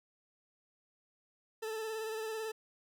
40% pulse tone with vibrato, 440 Hz, A4, in tune, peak -36 dBFS, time 1.62-2.52 s, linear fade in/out 10 ms, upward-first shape sine, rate 18 Hz, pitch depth 30 cents each way, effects none

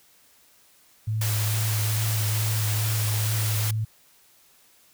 sine tone with vibrato, 108 Hz, A2, 32 cents flat, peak -23 dBFS, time 1.07-3.85 s, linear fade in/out 10 ms, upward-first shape triangle, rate 2.3 Hz, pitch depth 28 cents each way
white high-pass noise, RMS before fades -30 dBFS, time 1.21-3.71 s, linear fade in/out 5 ms, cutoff 270 Hz, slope 24 dB/octave
effects white hiss -58 dBFS RMS until 4.93 s

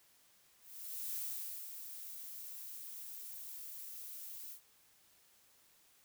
violet noise with ADSR envelope, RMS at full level -40 dBFS, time 0.6-4.61 s, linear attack 540 ms, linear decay 530 ms, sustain -8 dB, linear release 100 ms, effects white hiss -68 dBFS RMS until 6.04 s

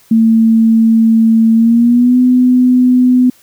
sine tone with pitch glide, 224.9 to 251 Hz, A3 to B3, +38 to +28 cents, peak -5 dBFS, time 0.11-3.3 s, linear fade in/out 5 ms, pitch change +190 cents, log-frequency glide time 1.54-2.18 s, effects white hiss -47 dBFS RMS until 3.42 s

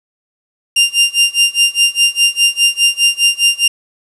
sawtooth tone with tremolo, 2794 Hz, F7, in tune, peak -3 dBFS, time 0.76-3.68 s, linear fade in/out 5 ms, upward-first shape sine, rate 4.9 Hz, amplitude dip 95%, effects resampled to 24000 Hz + 7-bit

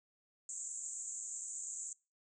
pink band-pass noise, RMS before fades -44 dBFS, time 0.49-1.93 s, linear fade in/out 2 ms, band 6800 to 7900 Hz, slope 96 dB/octave, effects noise-tail reverb RT60 0.3 s tail -24 dB re dry

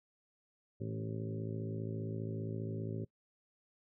harmonic tone with a mistuned harmonic, 55 Hz, A1, in tune, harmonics 2 / 3 / 4 / 5 / 6 / 7 / 8 / 9 / 10, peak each -40 / -44 / -46 / -47 / -54 / -45 / -52 / -59 / -53 dBFS, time 0.8-3.05 s, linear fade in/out 10 ms, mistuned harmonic 3, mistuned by -30 cents, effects noise-tail reverb RT60 0.1 s tail -22 dB re dry

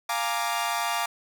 sawtooth chord, Bb dominant seventh, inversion second, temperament equal, 698.5 / 830.6 / 932.3 / 1174.7 Hz, F5 / Ab5 / Bb5 / D6, 0 / 0 / 0 / 0 cents, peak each -27 / -29 / -27 / -27 dBFS, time 0.09-1.06 s, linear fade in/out 5 ms, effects none

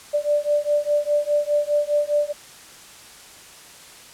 sine beating tone pair, 586 / 590.9 Hz, D5 / D5, -4 / +10 cents, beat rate 4.9 Hz, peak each -21 dBFS, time 0.13-2.33 s, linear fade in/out 20 ms, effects white hiss -44 dBFS RMS until 4.13 s + low-pass 10000 Hz 12 dB/octave

